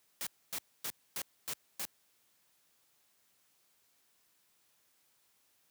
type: noise bursts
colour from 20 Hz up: white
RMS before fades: -38 dBFS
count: 6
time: 0.21-1.852 s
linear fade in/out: 0 ms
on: 57 ms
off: 260 ms
effects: white hiss -72 dBFS RMS until 5.7 s + high-pass 80 Hz 12 dB/octave